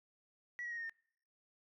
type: tone with pitch steps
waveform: sine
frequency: 1938 / 1908 / 1878.5 / 1849.4 / 1820.8 Hz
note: B6 / A#6 / A#6 / A#6 / A#6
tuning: -33 / +40 / +13 / -14 / -41 cents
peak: -39 dBFS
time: 0.59-0.895 s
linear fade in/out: 0 ms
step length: 61 ms
effects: noise-tail reverb RT60 0.6 s tail -26 dB re dry + tanh soft clip ceiling -36 dBFS